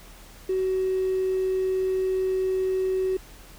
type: tone with hard clipping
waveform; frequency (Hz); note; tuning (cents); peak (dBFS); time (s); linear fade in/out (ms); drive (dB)
triangle; 376.2; F#4; +29; -22; 0.49-3.17; 5; 3
effects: added 40 Hz sine -47 dBFS peak until 3.58 s + pink hiss -49 dBFS RMS until 3.58 s